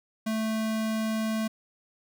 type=tone; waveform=square; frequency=220 Hz; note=A3; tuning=in tune; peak=-27 dBFS; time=0.26-1.48 s; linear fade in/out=10 ms; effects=none